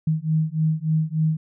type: beating tone pair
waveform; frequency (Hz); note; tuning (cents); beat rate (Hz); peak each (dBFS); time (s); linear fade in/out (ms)
sine; 155.9 / 159.3; D#3 / D#3; +4 / +41; 3.4; -22; 0.07-1.37; 5
effects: none